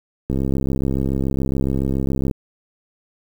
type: click train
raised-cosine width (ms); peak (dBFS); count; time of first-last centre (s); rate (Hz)
3; -9; 136; 0.3-2.312; 67.1
effects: 7-bit